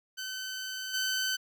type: tone with level steps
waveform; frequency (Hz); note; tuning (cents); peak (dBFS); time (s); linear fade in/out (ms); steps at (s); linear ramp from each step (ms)
15% pulse; 1525; G6; -48; -29 / -22; 0.17-1.37; 20; 0.93; 20
effects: none